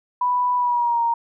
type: tone with pitch glide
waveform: sine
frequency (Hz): 987.8 to 932.4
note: B5 to A#5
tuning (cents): 0 to 0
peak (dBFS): -17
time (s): 0.21-1.14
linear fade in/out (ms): 5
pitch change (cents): -100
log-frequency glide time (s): 0.56-1.02
effects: none